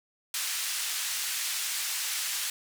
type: band-pass noise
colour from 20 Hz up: white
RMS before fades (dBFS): -32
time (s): 0.34-2.5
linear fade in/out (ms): 2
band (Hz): 1600 to 10000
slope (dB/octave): 12
effects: none